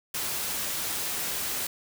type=noise; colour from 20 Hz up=white; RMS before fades=-31 dBFS; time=0.14-1.67 s; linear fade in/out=5 ms; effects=none